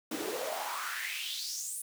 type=noise with high-pass filter sweep; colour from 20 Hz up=pink; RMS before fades=-37 dBFS; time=0.11-1.82 s; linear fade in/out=5 ms; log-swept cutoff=270 to 10000 Hz; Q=4.7; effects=none